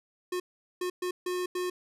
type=tone bursts at uneven times; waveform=square; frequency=361.4 Hz; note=F#4; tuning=41 cents flat; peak=-30 dBFS; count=5; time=0.32-0.4 / 0.81-0.9 / 1.02-1.11 / 1.26-1.46 / 1.55-1.7 s; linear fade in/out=5 ms; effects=resampled to 32000 Hz